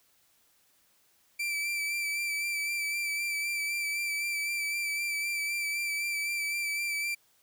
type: tone with vibrato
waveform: 40% pulse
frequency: 2333 Hz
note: D7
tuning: 12 cents flat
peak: -29 dBFS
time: 1.39-7.15 s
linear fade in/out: 10 ms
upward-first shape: sine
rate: 3.9 Hz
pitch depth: 26 cents each way
effects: white hiss -67 dBFS RMS until 7.42 s